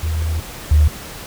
sine tone pair in turn, 79.8 / 75.51 Hz, D#2 / D2, +44 / +49 cents, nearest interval minor second, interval 95 cents, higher first, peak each -17 / -8 dBFS, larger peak second, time 0.03-0.4 / 0.71-0.88 s, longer first, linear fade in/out 5 ms, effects pink hiss -33 dBFS RMS until 1.26 s

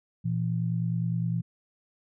sine tone pair together, 118.67 / 168.5 Hz, A#2 / E3, +31 / +38 cents, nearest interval tritone, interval 607 cents, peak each -28 dBFS, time 0.24-1.42 s, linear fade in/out 20 ms, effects none

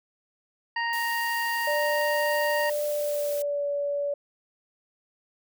harmonic tone, 932.3 Hz, A#5, in tune, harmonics 1 / 2 / 3 / 5, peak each -29 / -28 / -37 / -40 dBFS, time 0.76-2.7 s, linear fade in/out 5 ms
blue noise, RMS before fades -38 dBFS, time 0.93-3.42 s, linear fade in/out 0 ms
sine tone with pitch glide, 591 to 572.9 Hz, D5 to D5, +11 to -43 cents, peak -25 dBFS, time 1.67-4.14 s, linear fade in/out 5 ms, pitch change -54 cents, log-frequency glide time 2.89-3.67 s
effects none

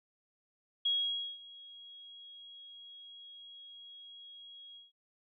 sine tone with ADSR envelope, 3301 Hz, G#7, 11 cents flat, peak -27 dBFS, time 0.85-4.92 s, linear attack 8 ms, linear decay 520 ms, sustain -22 dB, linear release 160 ms, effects none

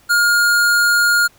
square tone, 1420 Hz, F6, 28 cents sharp, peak -12 dBFS, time 0.09-1.28 s, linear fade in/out 20 ms, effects pink hiss -51 dBFS RMS until 1.38 s

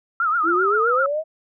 sine tone with vibrato, 1318.5 Hz, E6, in tune, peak -17 dBFS, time 0.2-1.06 s, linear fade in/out 2 ms, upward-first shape triangle, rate 7.7 Hz, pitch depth 160 cents each way
sine exponential sweep, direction up, 319.8 to 649 Hz, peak -20 dBFS, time 0.43-1.24 s, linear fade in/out 50 ms
effects none

